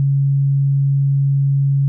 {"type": "tone", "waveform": "sine", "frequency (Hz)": 138.59, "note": "C#3", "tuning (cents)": 0, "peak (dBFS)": -12, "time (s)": [0, 1.88], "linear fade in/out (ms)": 0, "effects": []}